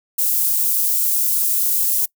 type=high-pass noise; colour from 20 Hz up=white; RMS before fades=-18 dBFS; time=0.18-2.06 s; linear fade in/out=10 ms; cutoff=11000 Hz; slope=12 dB/octave; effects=noise-tail reverb RT60 0.1 s tail -24 dB re dry